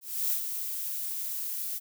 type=noise with ADSR envelope; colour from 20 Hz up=violet; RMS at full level=-27 dBFS; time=0.01-1.8 s; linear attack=300 ms; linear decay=91 ms; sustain=-7 dB; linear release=34 ms; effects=none